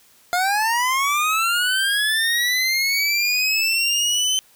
25% pulse linear sweep, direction up, 698.5 to 3077 Hz, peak -14 dBFS, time 0.33-4.39 s, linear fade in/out 0 ms, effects white hiss -54 dBFS RMS until 4.55 s

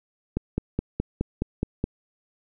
click train, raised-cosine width 3 ms, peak -11 dBFS, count 8, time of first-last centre 0.37-1.841 s, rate 4.76 Hz, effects none

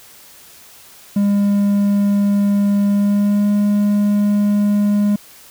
triangle tone with pitch glide, 202.2 to 205.6 Hz, G#3 to G#3, -46 to -17 cents, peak -10 dBFS, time 1.16-5.16 s, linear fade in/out 5 ms, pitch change +29 cents, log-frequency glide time 2.9-3.5 s, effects white hiss -43 dBFS RMS until 5.5 s

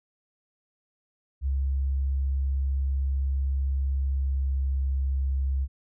sine tone with pitch glide, 67.8 to 67.33 Hz, C#2 to C#2, -38 to -50 cents, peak -23 dBFS, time 1.41-5.68 s, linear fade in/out 50 ms, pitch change -12 cents, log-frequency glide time 4.06-4.57 s, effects none

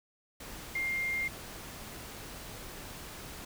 sine tone in noise, 2113 Hz, C7, 16 cents sharp, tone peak -30 dBFS, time 0.75-1.28 s, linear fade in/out 5 ms, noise pink, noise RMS -45 dBFS, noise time 0.4-3.45 s, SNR +12 dB, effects none

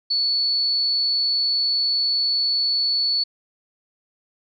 sine tone, 4435 Hz, C#8, in tune, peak -18 dBFS, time 0.1-3.24 s, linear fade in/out 10 ms, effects none

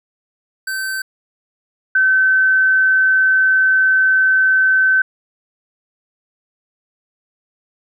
square / sine tone pair in turn, 1543 / 1532.3 Hz, G6 / G6, -28 / -40 cents, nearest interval unison, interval 12 cents, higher first, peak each -21 / -10 dBFS, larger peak second, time 0.67-1.02 / 1.95-5.02 s, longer second, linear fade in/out 5 ms, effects none

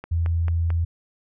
click train, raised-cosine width 0.5 ms, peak -20 dBFS, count 4, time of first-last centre 0.04-0.704 s, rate 4.52 Hz
sine tone, 83.7 Hz, E2, 27 cents sharp, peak -19 dBFS, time 0.11-0.85 s, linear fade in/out 10 ms
effects none

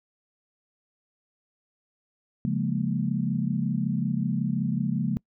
sine chord, Bb minor seventh, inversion first, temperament equal, 138.59 / 174.61 / 207.7 / 233.1 Hz, Db3 / F3 / Ab3 / Bb3, 0 / 0 / 0 / 0 cents, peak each -29 / -29 / -29 / -30 dBFS, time 2.45-5.17 s, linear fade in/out 0 ms, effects noise-tail reverb RT60 0.1 s tail -26 dB re dry

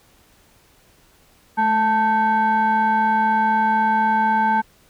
sine tone with frequency modulation, 882 Hz, A5, 4 cents sharp, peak -14 dBFS, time 1.57-4.62 s, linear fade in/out 20 ms, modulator 666 Hz, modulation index 0.72, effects tanh soft clip ceiling -10 dBFS + pink hiss -55 dBFS RMS until 4.89 s

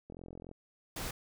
click train, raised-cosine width 2 ms, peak -34 dBFS, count 19, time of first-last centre 0.1-0.514 s, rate 43.5 Hz
pink noise, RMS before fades -39 dBFS, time 0.96-1.11 s, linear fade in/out 5 ms
effects none

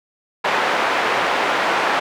pink band-pass noise, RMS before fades -19 dBFS, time 0.44-2 s, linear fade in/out 10 ms, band 600 to 2100 Hz, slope 12 dB/octave, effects none

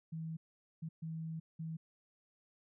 sine tone bursts at uneven times, 161.4 Hz, E3, 36 cents flat, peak -39 dBFS, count 4, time 0.12-0.37 / 0.82-0.89 / 1.02-1.4 / 1.59-1.77 s, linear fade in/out 10 ms, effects none

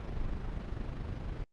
brown noise with amplitude modulation, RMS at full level -35 dBFS, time 0-1.44 s, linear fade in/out 0 ms, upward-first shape sine, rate 25 Hz, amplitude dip 40%, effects low-pass 4000 Hz 12 dB/octave + Opus 32 kbps

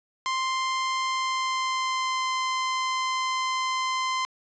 sawtooth tone with pitch glide, 1046.5 to 1037.5 Hz, C6 to C6, 0 to -15 cents, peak -21 dBFS, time 0.26-4.25 s, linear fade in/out 0 ms, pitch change -15 cents, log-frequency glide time 1.05-2.3 s, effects resampled to 16000 Hz + 10-bit

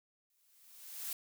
blue noise with exponential growth, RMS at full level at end -38 dBFS, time 0.3-1.13 s, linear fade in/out 2 ms, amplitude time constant 180 ms, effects none

